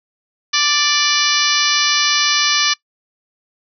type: harmonic tone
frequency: 587.3 Hz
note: D5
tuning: in tune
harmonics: 2 / 3 / 4 / 5 / 6 / 7 / 8 / 9 / 10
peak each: -22 / -22 / -22 / -22 / -22 / -22 / -22 / -22 / -22 dBFS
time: 0.53-2.74 s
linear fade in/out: 10 ms
effects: noise-tail reverb RT60 0.1 s tail -22 dB re dry